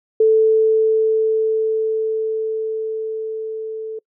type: tone with level ramp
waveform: sine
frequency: 440 Hz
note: A4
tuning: in tune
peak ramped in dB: -9 to -25 dBFS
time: 0.2-3.99 s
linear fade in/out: 5 ms
effects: noise-tail reverb RT60 0.1 s tail -26 dB re dry